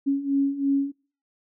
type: beating tone pair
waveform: sine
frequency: 275.2 / 278.2 Hz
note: C#4 / C#4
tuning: -12 / +6 cents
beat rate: 3 Hz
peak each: -26 / -22 dBFS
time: 0.06-0.92 s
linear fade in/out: 20 ms
effects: noise-tail reverb RT60 0.4 s tail -23 dB re dry